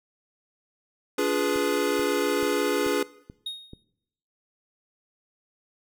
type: chord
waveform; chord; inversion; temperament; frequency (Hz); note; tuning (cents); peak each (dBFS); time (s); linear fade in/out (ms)
square; D diminished seventh; none; equal with one note detuned; 288.6 / 349.2 / 415.3 / 493.9; D4 / F4 / Ab4 / Cb5; -30 / 0 / 0 / 0; -29 / -31 / -27 / -29; 1.18-3.03; 5
type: click train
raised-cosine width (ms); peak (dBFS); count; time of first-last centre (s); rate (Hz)
3; -28; 6; 1.56-3.734; 2.3
type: tone with exponential decay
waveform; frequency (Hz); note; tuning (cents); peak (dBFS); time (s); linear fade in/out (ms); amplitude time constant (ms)
triangle; 3729; A#7; 0; -26; 3.46-3.84; 5; 81
effects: noise-tail reverb RT60 0.8 s tail -20 dB re dry